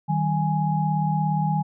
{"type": "tone cluster", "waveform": "sine", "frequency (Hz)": [156.8, 193.9, 832], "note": ["D#3", "G3", "G#5"], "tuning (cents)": [14, -19, 3], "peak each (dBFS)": [-22, -28, -25], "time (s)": [0.08, 1.63], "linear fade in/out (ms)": 20, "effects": []}